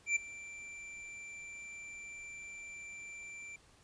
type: tone with ADSR envelope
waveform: square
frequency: 2349 Hz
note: D7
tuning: in tune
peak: -27 dBFS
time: 0.06-3.56 s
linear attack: 100 ms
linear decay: 9 ms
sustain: -19 dB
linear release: 3 ms
effects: pink hiss -64 dBFS RMS until 3.83 s + resampled to 22050 Hz